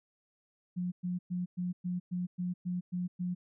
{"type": "tone bursts", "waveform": "sine", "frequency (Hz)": 178.9, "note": "F3", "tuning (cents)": 42, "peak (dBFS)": -31, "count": 10, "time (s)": [0.76, 3.35], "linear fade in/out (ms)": 20, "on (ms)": 160, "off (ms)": 110, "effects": []}